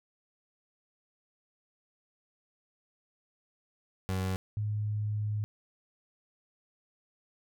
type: tone pair in turn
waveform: 30% pulse / sine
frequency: 94 / 105.51 Hz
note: F#2 / G#2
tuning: +28 / +28 cents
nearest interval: major second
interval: 200 cents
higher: second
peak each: -27 / -29 dBFS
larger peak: first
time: 4.09-4.36 / 4.57-5.44 s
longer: second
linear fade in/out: 0 ms
effects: none